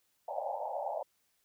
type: band-pass noise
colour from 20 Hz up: pink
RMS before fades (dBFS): -37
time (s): 0.28-1.03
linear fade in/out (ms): 5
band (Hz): 540 to 900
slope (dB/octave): 96
effects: white hiss -75 dBFS RMS until 1.44 s